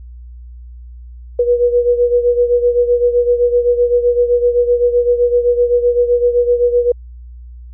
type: beating tone pair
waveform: sine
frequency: 482.6 / 490.4 Hz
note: B4 / B4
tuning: -40 / -12 cents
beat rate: 7.8 Hz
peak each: -11 / -16 dBFS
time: 1.39-6.92 s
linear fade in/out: 5 ms
effects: added 60 Hz sine -31 dBFS peak until 7.73 s